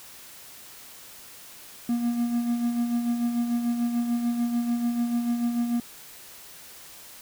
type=tone with tremolo; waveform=triangle; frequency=237.7 Hz; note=A#3; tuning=34 cents sharp; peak=-19 dBFS; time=1.89-5.8 s; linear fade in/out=2 ms; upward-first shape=sine; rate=6.8 Hz; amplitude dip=50%; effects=white hiss -46 dBFS RMS until 7.21 s